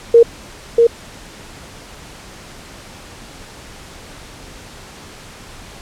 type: tone with echo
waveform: sine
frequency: 466.2 Hz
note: A#4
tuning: in tune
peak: -3 dBFS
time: 0.14-0.23 s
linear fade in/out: 5 ms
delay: 640 ms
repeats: 1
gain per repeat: -3 dB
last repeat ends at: 0.87 s
effects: pink hiss -37 dBFS RMS until 5.81 s + low-pass 9000 Hz 12 dB/octave